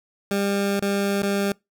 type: tone with dropouts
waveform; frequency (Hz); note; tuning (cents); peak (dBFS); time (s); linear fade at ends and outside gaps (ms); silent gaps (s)
20% pulse; 199.7; G3; +32; -16; 0.31-1.52; 2; 0.796-0.822 / 1.222-1.231
effects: noise-tail reverb RT60 0.2 s tail -25 dB re dry